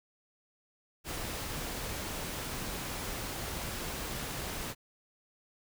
pink noise, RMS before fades -38 dBFS, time 1.04-4.75 s, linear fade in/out 50 ms, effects none

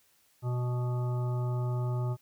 harmonic tone, 123.47 Hz, B2, in tune, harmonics 1 / 3 / 5 / 7 / 9 / 10, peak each -28 / -41 / -44 / -45 / -52 / -48 dBFS, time 0.42-2.17 s, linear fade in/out 50 ms, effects white hiss -67 dBFS RMS until 2.21 s

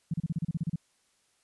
sine tone bursts, 163.3 Hz, E3, 16 cents flat, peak -26 dBFS, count 11, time 0.11-0.759 s, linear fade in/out 5 ms, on 29 ms, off 33 ms, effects white hiss -70 dBFS RMS until 1.43 s + resampled to 24000 Hz

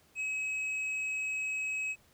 sine tone with hard clipping, 2556 Hz, D#7, 46 cents sharp, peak -33 dBFS, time 0.15-1.96 s, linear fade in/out 50 ms, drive 4 dB, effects pink hiss -65 dBFS RMS until 2.13 s

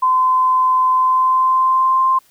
sine tone with pitch glide, 1027 to 1048 Hz, C6 to C6, -33 to +2 cents, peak -11 dBFS, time 0.02-2.19 s, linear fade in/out 10 ms, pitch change +35 cents, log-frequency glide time 0.93-2.02 s, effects white hiss -54 dBFS RMS until 2.3 s

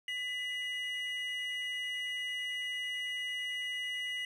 triangle tone pair together, 1997 / 2888 Hz, B6 / F#7, +19 / -43 cents, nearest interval tritone, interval 638 cents, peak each -35 / -36 dBFS, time 0.08-4.25 s, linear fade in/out 2 ms, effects tanh soft clip ceiling -25 dBFS

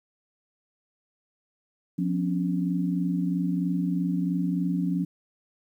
sine tone cluster, 176.7 / 257.9 / 281 Hz, F3 / C4 / C#4, +21 / -25 / +24 cents, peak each -25 / -33 / -29 dBFS, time 1.98-5.05 s, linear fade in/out 10 ms, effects 10-bit

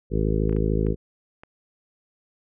harmonic tone, 53.4 Hz, G#1, 49 cents sharp, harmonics 1 / 2 / 3 / 4 / 5 / 6 / 7 / 8 / 9, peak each -24 / -28 / -27 / -30 / -32 / -33 / -30 / -30 / -33 dBFS, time 0.1-0.96 s, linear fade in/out 50 ms
clicks, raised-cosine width 0.5 ms, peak -28 dBFS, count 5, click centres 0.495 / 0.527 / 0.565 / 0.867 / 1.435 s
effects none

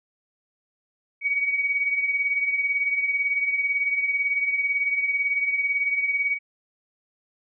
sine beating tone pair, 2255 / 2273 Hz, C#7 / C#7, +29 / +43 cents, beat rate 18 Hz, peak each -22 / -29 dBFS, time 1.21-6.39 s, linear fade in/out 50 ms, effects none

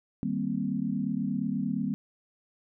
sine chord, C minor seventh, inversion first, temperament equal, 155.56 / 196 / 233.1 / 261.6 Hz, Eb3 / G3 / Bb3 / C4, 0 / 0 / 0 / 0 cents, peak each -36 / -31 / -32 / -33 dBFS, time 0.23-1.94 s, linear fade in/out 0 ms, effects none

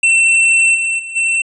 square tone with level steps, 2694 Hz, E7, 37 cents sharp, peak -9 / -15 / -25 / -13 dBFS, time 0.03-1.42 s, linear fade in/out 5 ms, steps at 0.74 / 0.98 / 1.15 s, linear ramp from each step 20 ms, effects resampled to 24000 Hz

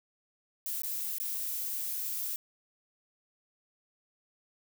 violet noise with dropouts, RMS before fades -35 dBFS, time 0.66-2.36 s, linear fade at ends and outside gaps 1 ms, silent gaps 0.82-0.834 / 1.184-1.2 s, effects none

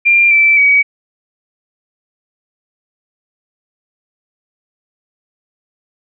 sine tone with pitch steps, 2387 / 2328 / 2266 Hz, D7 / D7 / C#7, +28 / -16 / +37 cents, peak -6 dBFS, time 0.05-0.83 s, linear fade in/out 20 ms, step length 260 ms, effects none

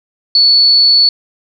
sine tone, 4435 Hz, C#8, in tune, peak -5 dBFS, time 0.35-1.09 s, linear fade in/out 2 ms, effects none

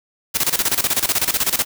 white noise with tremolo, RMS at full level -17 dBFS, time 0.34-1.65 s, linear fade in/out 20 ms, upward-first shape square, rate 16 Hz, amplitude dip 80%, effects none

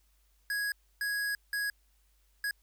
square tone bursts at uneven times, 1661.2 Hz, G#6, in tune, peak -31 dBFS, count 4, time 0.5-0.72 / 1.01-1.35 / 1.53-1.7 / 2.44-2.51 s, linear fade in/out 2 ms, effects added 50 Hz sine -66 dBFS peak until 2.62 s + white hiss -73 dBFS RMS until 2.62 s

